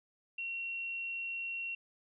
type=tone; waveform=sine; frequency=2734 Hz; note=F7; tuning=37 cents flat; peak=-36 dBFS; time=0.38-1.75 s; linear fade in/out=5 ms; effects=none